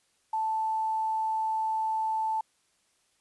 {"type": "tone with quantisation", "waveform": "sine", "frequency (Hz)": 880, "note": "A5", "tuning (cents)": 0, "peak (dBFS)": -26, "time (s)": [0.33, 2.41], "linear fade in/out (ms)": 5, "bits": 9, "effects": ["white hiss -70 dBFS RMS until 3.2 s", "resampled to 24000 Hz"]}